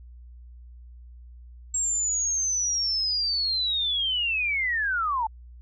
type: linear sweep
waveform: sine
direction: down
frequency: 7580 to 854 Hz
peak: -23 dBFS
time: 1.74-5.27 s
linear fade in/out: 5 ms
effects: added 60 Hz sine -43 dBFS peak until 5.61 s